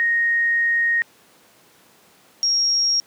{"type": "tone pair in turn", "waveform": "sine", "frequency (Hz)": [1864.7, 5588], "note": ["A#6", "F8"], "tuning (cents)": [0, 0], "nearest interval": "octave + perfect fifth", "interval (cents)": 1900, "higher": "second", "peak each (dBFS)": -16, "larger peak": "neither", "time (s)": [[0, 1.02], [2.43, 3]], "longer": "first", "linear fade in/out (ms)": 0, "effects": ["pink hiss -53 dBFS RMS until 3.06 s", "high-pass 200 Hz 12 dB/octave"]}